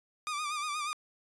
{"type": "tone with vibrato", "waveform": "sawtooth", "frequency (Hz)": 1200, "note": "D6", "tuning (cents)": 37, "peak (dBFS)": -29, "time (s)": [0.27, 0.93], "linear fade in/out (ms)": 0, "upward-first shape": "sine", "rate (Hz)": 8.4, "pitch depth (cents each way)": 62, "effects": ["resampled to 24000 Hz"]}